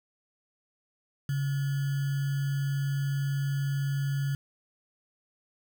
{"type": "tone with sample-and-hold", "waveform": "sine", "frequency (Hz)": 139.1, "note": "C#3", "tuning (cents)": 6, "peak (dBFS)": -26, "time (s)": [1.29, 4.35], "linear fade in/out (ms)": 2, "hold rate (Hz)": 1575, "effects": []}